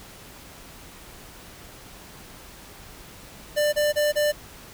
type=tone bursts; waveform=square; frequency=594 Hz; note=D5; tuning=20 cents sharp; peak=-20 dBFS; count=4; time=3.56-4.324 s; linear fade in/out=20 ms; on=170 ms; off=28 ms; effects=pink hiss -45 dBFS RMS until 4.73 s